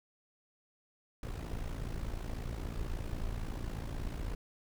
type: noise with amplitude modulation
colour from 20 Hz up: brown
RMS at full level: -35 dBFS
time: 1.23-4.35 s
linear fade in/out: 2 ms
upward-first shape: sine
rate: 56.4 Hz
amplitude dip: 70%
effects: none